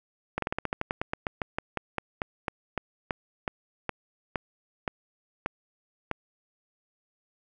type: slowing click train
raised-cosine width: 0.5 ms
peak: -13 dBFS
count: 26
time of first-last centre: 0.38-6.113 s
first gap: 43 ms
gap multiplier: 1.12
effects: none